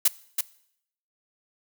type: noise with echo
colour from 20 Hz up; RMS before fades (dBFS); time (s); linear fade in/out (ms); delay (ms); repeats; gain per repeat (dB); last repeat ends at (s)
blue; -18; 0.05-0.08; 5; 330; 1; -6; 0.41
effects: noise-tail reverb RT60 0.7 s tail -20 dB re dry